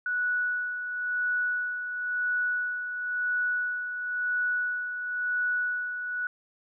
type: tone with tremolo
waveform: sine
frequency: 1473 Hz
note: F#6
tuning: 8 cents flat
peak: -24 dBFS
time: 0.06-6.27 s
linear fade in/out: 2 ms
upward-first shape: sine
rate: 0.97 Hz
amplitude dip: 55%
effects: none